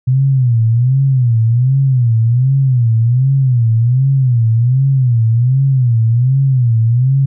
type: tone with vibrato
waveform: sine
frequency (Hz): 124.1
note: B2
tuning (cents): +9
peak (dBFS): -8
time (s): 0.07-7.26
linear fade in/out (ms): 10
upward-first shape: sine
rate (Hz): 1.3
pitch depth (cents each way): 170
effects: none